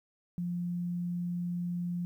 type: tone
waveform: sine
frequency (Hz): 175.2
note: F3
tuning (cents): +6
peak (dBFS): -31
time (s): 0.38-2.05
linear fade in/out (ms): 0
effects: 11-bit